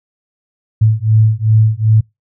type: beating tone pair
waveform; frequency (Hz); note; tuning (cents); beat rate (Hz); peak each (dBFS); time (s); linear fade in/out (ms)
sine; 108.3 / 110.9; A2 / A2; -27 / +14; 2.6; -11; 0.81-2.01; 10
effects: noise-tail reverb RT60 0.2 s tail -26 dB re dry